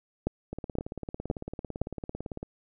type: two click trains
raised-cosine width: 2 ms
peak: -13 / -22 dBFS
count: 4 / 35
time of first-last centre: 0.27-1.816 / 0.53-2.429 s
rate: 1.94 / 17.9 Hz
effects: none